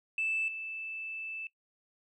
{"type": "tone with level steps", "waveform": "sine", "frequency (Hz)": 2637, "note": "E7", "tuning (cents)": 0, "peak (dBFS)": [-28, -37], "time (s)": [0.18, 1.47], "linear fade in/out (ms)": 2, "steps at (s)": 0.48, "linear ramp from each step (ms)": 2, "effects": ["noise-tail reverb RT60 0.1 s tail -19 dB re dry", "tanh soft clip ceiling -24 dBFS"]}